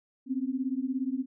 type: beating tone pair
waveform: sine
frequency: 253.3 / 270.3 Hz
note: B3 / C#4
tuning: +44 / -44 cents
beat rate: 17 Hz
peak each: -31 dBFS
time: 0.26-1.26 s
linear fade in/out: 50 ms
effects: none